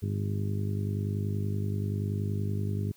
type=harmonic tone; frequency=50.5 Hz; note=G#1; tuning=48 cents flat; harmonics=2 / 3 / 4 / 5 / 6 / 7 / 8; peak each=-29 / -37 / -36 / -43 / -44 / -46 / -42 dBFS; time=0.02-2.92 s; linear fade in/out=10 ms; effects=white hiss -61 dBFS RMS until 2.96 s